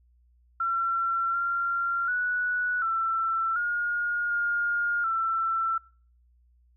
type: tone with pitch steps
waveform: sine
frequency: 1357 / 1381 / 1473 / 1339 / 1428 / 1417 / 1339 Hz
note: E6 / F6 / F#6 / E6 / F6 / F6 / E6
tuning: +50 / -20 / -8 / +27 / +38 / +25 / +27 cents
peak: -24 dBFS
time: 0.6-5.78 s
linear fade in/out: 5 ms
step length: 740 ms
effects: noise-tail reverb RT60 0.5 s tail -25 dB re dry + added 60 Hz sine -59 dBFS peak until 6.76 s